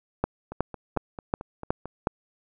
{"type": "two click trains", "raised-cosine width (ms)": 1, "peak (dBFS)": [-22, -9], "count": [7, 6], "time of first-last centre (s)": [[0.52, 1.856], [0.24, 2.072]], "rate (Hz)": [4.49, 2.73], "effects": []}